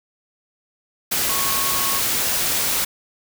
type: tone in noise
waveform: sine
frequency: 1100 Hz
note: C#6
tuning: 14 cents flat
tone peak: -27 dBFS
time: 1.29-1.99 s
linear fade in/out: 10 ms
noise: white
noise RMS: -21 dBFS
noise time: 1.11-2.85 s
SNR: -9 dB
effects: none